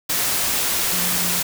sine tone in noise, 177.3 Hz, F3, 26 cents sharp, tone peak -30 dBFS, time 0.92-1.4 s, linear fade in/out 10 ms, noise white, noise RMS -21 dBFS, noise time 0.09-1.43 s, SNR -12 dB, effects none

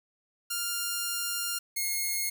5% pulse tone pair in turn, 1401 / 2159 Hz, F6 / C#7, +5 / -46 cents, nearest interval perfect fifth, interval 749 cents, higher second, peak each -18 dBFS, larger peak neither, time 0.5-1.59 / 1.76-2.3 s, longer first, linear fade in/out 10 ms, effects none

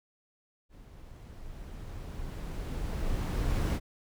brown noise with level ramp, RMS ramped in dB -51 to -26 dBFS, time 0.69-3.8 s, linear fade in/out 50 ms, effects none

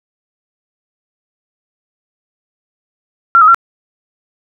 sine tone with pitch steps, 1367 / 1264 / 1363 Hz, F6 / D#6 / F6, -37 / +27 / -43 cents, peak -3 dBFS, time 3.35-3.545 s, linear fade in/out 0 ms, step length 65 ms, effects none

